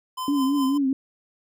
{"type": "tone with tremolo", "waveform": "square", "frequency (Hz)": 1024, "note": "C6", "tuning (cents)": -38, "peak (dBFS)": -27, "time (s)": [0.17, 0.78], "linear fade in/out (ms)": 10, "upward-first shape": "triangle", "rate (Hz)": 4.9, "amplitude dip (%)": 70}
{"type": "tone with vibrato", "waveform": "sine", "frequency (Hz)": 276.1, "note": "C#4", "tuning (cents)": -7, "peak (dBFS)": -19, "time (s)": [0.28, 0.93], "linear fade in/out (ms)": 2, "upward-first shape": "triangle", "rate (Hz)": 4.6, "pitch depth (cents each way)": 100}
{"effects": []}